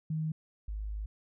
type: tone pair in turn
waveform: sine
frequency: 157.2 / 52.14 Hz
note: D#3 / G#1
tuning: +18 / +8 cents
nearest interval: octave + perfect fifth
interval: 1910 cents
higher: first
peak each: -30 / -34 dBFS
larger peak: first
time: 0.1-0.32 / 0.68-1.06 s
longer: second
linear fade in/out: 5 ms
effects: none